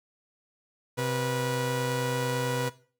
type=tone pair together; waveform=sawtooth; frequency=129.2 / 487.8 Hz; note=C3 / B4; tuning=-21 / -21 cents; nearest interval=octave + major seventh; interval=2300 cents; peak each=-26 / -26 dBFS; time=0.97-2.7 s; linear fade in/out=20 ms; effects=noise-tail reverb RT60 0.4 s tail -17 dB re dry